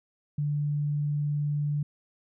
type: tone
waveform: sine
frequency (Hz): 146.83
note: D3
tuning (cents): 0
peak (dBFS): -25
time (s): 0.38-1.83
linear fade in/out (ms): 5
effects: none